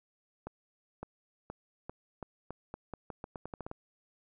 accelerating click train, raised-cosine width 1 ms, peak -26 dBFS, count 16, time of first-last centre 0.47-3.714 s, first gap 560 ms, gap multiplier 0.84, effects none

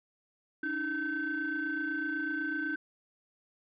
sine tone cluster, 289.1 / 317.1 / 1539 Hz, D4 / D#4 / G6, -27 / +33 / -32 cents, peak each -37 / -36 / -32 dBFS, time 0.63-2.76 s, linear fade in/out 5 ms, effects tanh soft clip ceiling -25 dBFS

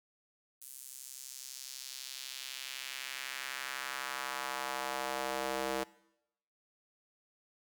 square tone with high-pass filter sweep, 66 Hz, C2, 16 cents sharp, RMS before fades -40 dBFS, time 0.61-5.84 s, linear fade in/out 10 ms, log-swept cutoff 9800 to 440 Hz, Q 1.3, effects noise-tail reverb RT60 0.8 s tail -21 dB re dry

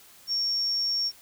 sine tone, 5510 Hz, F8, 24 cents flat, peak -24 dBFS, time 0.27-1.12 s, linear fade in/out 50 ms, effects white hiss -53 dBFS RMS until 1.21 s

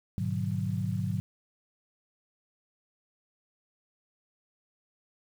sine chord, G# half-diminished seventh, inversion none, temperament equal with one note detuned, 103.83 / 123.47 / 150.35 / 185 Hz, G#2 / B2 / D3 / F#3, 0 / 0 / +41 / 0 cents, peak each -32 / -35 / -35 / -33 dBFS, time 0.18-1.2 s, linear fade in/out 0 ms, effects 9-bit

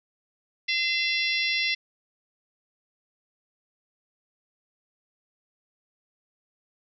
harmonic tone with a mistuned harmonic, 686 Hz, F5, 31 cents flat, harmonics 3 / 4 / 5 / 6 / 7 / 8, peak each -27 / -29 / -31 / -33 / -34 / -35 dBFS, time 0.68-1.75 s, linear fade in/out 10 ms, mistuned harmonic 4, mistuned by -31 cents, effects none

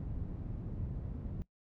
white low-pass noise, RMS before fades -40 dBFS, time 0-1.42 s, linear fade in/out 0 ms, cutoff 120 Hz, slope 12 dB/octave, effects noise-tail reverb RT60 0.1 s tail -19 dB re dry

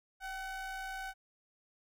square ring-modulated tone, 370 Hz, F#4, in tune, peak -37 dBFS, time 0.2-1.14 s, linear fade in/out 50 ms, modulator 1140 Hz, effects none

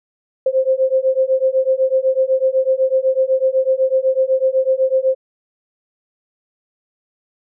sine beating tone pair, 521 / 529 Hz, C5 / C5, -7 / +19 cents, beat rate 8 Hz, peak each -16 dBFS, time 0.46-5.15 s, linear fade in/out 5 ms, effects none

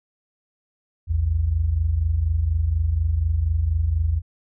sine tone pair together, 58.27 / 82.41 Hz, A#1 / E2, 0 / 0 cents, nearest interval tritone, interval 600 cents, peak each -24 / -19 dBFS, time 1.07-4.22 s, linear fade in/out 50 ms, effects none

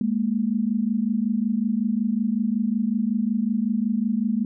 sine tone pair together, 207.7 / 233.1 Hz, G#3 / A#3, 0 / 0 cents, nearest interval major second, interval 200 cents, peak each -23 dBFS, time 0.01-4.45 s, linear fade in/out 2 ms, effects none

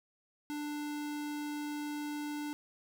square tone, 295.5 Hz, D4, 11 cents sharp, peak -37 dBFS, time 0.5-2.53 s, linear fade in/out 0 ms, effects none

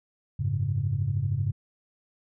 sine chord, F# suspended second, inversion none, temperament equal with one note detuned, 92.5 / 105.28 / 138.59 Hz, F#2 / G#2 / C#3, 0 / +24 / 0 cents, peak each -30 / -27 / -28 dBFS, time 0.39-1.52 s, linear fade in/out 10 ms, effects tanh soft clip ceiling -15 dBFS

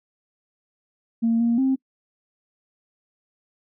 sine tone with pitch steps, 229.3 / 234 / 265 Hz, A#3 / A#3 / C4, -28 / +7 / +22 cents, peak -16 dBFS, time 1.22-1.76 s, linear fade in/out 20 ms, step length 180 ms, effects noise-tail reverb RT60 0.1 s tail -23 dB re dry + tanh soft clip ceiling -13 dBFS

